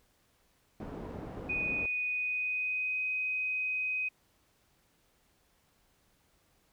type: low-pass noise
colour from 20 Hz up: white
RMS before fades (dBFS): -42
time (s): 0.8-1.86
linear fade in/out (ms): 2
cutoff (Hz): 460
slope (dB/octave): 12
type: tone with pitch glide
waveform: sine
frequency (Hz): 2483 to 2513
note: D#7 to D#7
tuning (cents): -4 to +17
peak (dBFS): -30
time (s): 1.49-4.09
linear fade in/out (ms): 10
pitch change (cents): +21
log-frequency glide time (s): 2.04-3.03
effects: pink hiss -70 dBFS RMS until 6.72 s